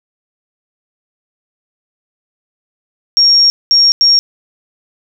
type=tone bursts at uneven times; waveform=sine; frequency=5560 Hz; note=F8; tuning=9 cents flat; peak=-5 dBFS; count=3; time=3.17-3.5 / 3.71-3.92 / 4.01-4.19 s; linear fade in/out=0 ms; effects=none